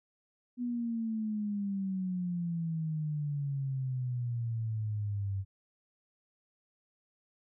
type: exponential sweep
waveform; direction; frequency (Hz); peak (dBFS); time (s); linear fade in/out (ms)
sine; down; 246.9 to 95.9; -31; 0.57-5.45; 50
effects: none